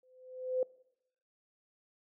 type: tone with exponential growth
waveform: sine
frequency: 511 Hz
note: C5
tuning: 41 cents flat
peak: -26 dBFS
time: 0.03-0.63 s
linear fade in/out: 2 ms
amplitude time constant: 130 ms
effects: noise-tail reverb RT60 0.8 s tail -23 dB re dry